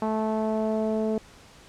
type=tone with low-pass filter sweep; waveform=sawtooth; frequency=218.3 Hz; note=A3; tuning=13 cents flat; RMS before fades=-26 dBFS; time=0.02-1.18 s; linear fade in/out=2 ms; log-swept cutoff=930 to 540 Hz; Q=2.7; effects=pink hiss -51 dBFS RMS until 1.68 s + low-pass 8000 Hz 12 dB/octave